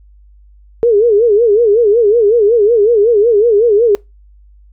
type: tone with vibrato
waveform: sine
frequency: 440 Hz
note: A4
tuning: in tune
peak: -6 dBFS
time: 0.83-3.95 s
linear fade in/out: 0 ms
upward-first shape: sine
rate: 5.4 Hz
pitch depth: 160 cents each way
effects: noise-tail reverb RT60 0.2 s tail -24 dB re dry + added 50 Hz sine -40 dBFS peak until 4.72 s